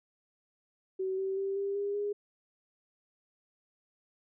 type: tone with pitch steps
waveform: sine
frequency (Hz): 378.5 / 384.7 / 390.9 / 397.3 / 403.8 / 410.4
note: F#4 / G4 / G4 / G4 / G#4 / G#4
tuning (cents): +39 / -33 / -5 / +23 / -49 / -21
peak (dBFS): -30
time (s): 0.99-2.13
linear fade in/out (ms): 10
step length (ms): 190
effects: none